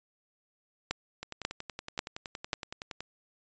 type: two click trains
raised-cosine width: 0.2 ms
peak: -21 / -12 dBFS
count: 20 / 4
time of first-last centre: 1.23-3.006 / 0.91-2.532 s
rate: 10.7 / 1.85 Hz
effects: resampled to 16000 Hz